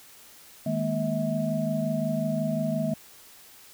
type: tone cluster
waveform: sine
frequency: 156.5 / 208.8 / 234.4 / 644 Hz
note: D#3 / G#3 / A#3 / E5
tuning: +10 / +10 / +10 / -41 cents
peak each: -30 dBFS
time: 0.66-2.94 s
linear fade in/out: 5 ms
effects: white hiss -51 dBFS RMS until 3.73 s